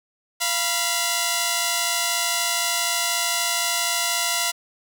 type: tone pair together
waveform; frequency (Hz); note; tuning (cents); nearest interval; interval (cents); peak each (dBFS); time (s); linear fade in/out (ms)
5% pulse; 691 / 978; F5 / B5; -19 / -17; tritone; 602; -12; 0.4-4.52; 20
effects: none